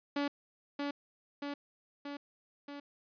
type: tone with echo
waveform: sawtooth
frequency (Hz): 285.8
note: D4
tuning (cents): -47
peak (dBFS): -27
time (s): 0.16-0.28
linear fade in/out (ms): 5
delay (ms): 630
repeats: 4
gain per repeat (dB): -3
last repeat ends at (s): 2.8
effects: resampled to 11025 Hz